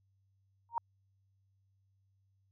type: tone with exponential growth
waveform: sine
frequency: 932.3 Hz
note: A#5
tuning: in tune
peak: -26 dBFS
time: 0.69-0.78 s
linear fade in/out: 1 ms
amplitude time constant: 18 ms
effects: added 97 Hz sine -70 dBFS peak until 2.51 s

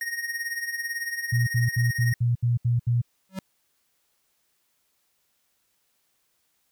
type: tone with tremolo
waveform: square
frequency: 1864.7 Hz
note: A#6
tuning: in tune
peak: -26 dBFS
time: 0.01-2.14 s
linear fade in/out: 2 ms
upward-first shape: triangle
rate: 18 Hz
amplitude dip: 75%
type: tone bursts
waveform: sine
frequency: 119.8 Hz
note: A#2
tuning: 48 cents sharp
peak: -19 dBFS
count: 8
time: 1.32-3.017 s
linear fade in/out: 10 ms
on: 150 ms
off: 71 ms
type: tone with exponential growth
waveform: square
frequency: 190 Hz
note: F#3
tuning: 46 cents sharp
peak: -26 dBFS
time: 3.29-3.39 s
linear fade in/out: 2 ms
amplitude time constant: 20 ms
effects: white hiss -71 dBFS RMS until 6.71 s

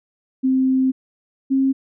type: tone pair in turn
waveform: sine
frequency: 261.6 / 268 Hz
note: C4 / C4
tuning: 0 / +42 cents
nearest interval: unison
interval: 42 cents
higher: second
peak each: -14 dBFS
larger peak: neither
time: 0.43-0.92 / 1.5-1.73 s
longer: first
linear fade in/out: 20 ms
effects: none

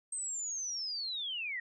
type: linear sweep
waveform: sine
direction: down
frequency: 8372 to 1847 Hz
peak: -35 dBFS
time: 0.12-1.6 s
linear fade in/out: 5 ms
effects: none

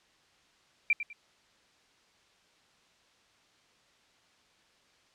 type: tone with echo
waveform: sine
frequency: 2358 Hz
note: D7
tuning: 6 cents sharp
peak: -21 dBFS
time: 0.9-0.93 s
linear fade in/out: 2 ms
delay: 100 ms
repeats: 2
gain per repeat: -11 dB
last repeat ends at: 1.13 s
effects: white hiss -65 dBFS RMS until 5.14 s + low-pass 5000 Hz 12 dB/octave

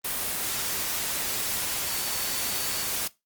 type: tone in noise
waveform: sine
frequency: 4481 Hz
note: C#8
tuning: 18 cents sharp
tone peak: -38 dBFS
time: 1.86-2.84 s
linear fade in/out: 10 ms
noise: white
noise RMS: -29 dBFS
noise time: 0.04-3.08 s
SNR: -12 dB
effects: noise-tail reverb RT60 0.2 s tail -18 dB re dry + Opus 24 kbps

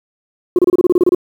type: tone bursts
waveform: sine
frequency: 358.1 Hz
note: F4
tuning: 43 cents sharp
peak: -5 dBFS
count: 11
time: 0.56-1.148 s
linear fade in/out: 2 ms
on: 28 ms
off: 28 ms
effects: tanh soft clip ceiling -5 dBFS + 7-bit

